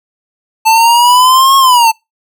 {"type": "exponential two-way sweep", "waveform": "square", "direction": "up then down", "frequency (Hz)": [882, 1094, 882], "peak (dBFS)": -5, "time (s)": [0.65, 1.92], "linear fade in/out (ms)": 20, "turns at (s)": 1.57, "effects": ["noise-tail reverb RT60 0.2 s tail -25 dB re dry"]}